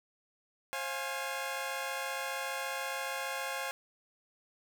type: chord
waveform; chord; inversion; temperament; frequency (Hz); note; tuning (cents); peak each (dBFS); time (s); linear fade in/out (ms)
15% pulse; F minor; second; equal with one note detuned; 535.5 / 698.5 / 830.6; C5 / F5 / Ab5; +40 / 0 / 0; -32 / -35 / -33; 0.73-3.71; 0
effects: none